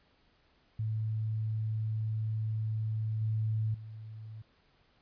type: tone with level steps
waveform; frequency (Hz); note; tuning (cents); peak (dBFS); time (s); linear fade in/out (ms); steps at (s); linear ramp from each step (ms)
sine; 109.5; A2; -8; -30 / -28 / -42; 0.79-4.42; 5; 3.21 / 3.74; 5
effects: pink hiss -68 dBFS RMS until 5.01 s + resampled to 11025 Hz